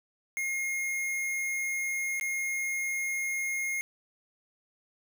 square tone with dropouts, 2143 Hz, C7, 41 cents sharp, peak -30 dBFS, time 0.37-3.81 s, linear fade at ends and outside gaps 0 ms, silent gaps 2.198-2.211 s, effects none

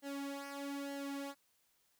sawtooth tone with flanger, 280 Hz, C#4, 18 cents sharp, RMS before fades -43 dBFS, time 0.02-1.35 s, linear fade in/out 50 ms, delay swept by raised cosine 0.81 to 3.31 ms, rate 1.1 Hz, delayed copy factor -0.75, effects white hiss -75 dBFS RMS until 1.99 s

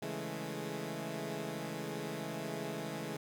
15% pulse chord, A major seventh, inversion first, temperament equal with one note detuned, 138.99 / 164.81 / 207.7 / 220 Hz, C#3 / E3 / G#3 / A3, +5 / 0 / 0 / 0 cents, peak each -38 / -36 / -38 / -39 dBFS, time 0.02-3.17 s, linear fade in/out 5 ms, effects none

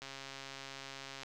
click train, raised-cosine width 0.2 ms, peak -28 dBFS, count 166, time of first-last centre 0.02-1.233 s, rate 136 Hz, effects none

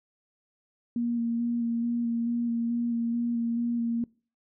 sine tone with vibrato, 234.8 Hz, A#3, 13 cents sharp, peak -25 dBFS, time 0.96-4.04 s, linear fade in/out 2 ms, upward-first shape square, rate 2.3 Hz, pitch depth 15 cents each way, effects noise-tail reverb RT60 0.4 s tail -24 dB re dry

